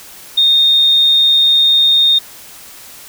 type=tone; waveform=sine; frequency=3678 Hz; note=A#7; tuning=24 cents flat; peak=-7 dBFS; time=0.37-2.19 s; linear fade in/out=10 ms; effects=white hiss -36 dBFS RMS until 3.08 s